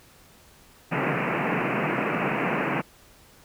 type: band-pass noise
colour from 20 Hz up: pink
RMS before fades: -26 dBFS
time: 0.91-2.82 s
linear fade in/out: 20 ms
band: 130 to 2700 Hz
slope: 96 dB/octave
effects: pink hiss -54 dBFS RMS until 3.44 s